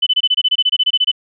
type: tone bursts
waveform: sine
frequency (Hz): 3004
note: F#7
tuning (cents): +26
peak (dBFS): -10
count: 16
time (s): 0.02-1.116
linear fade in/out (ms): 10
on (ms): 46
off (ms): 24
effects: none